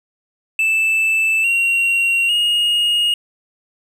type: tone with pitch steps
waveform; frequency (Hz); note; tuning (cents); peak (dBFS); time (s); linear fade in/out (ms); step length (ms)
triangle; 2639 / 2749 / 2865; E7 / F7 / F7; +1 / -28 / +44; -12; 0.59-3.14; 2; 850
effects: none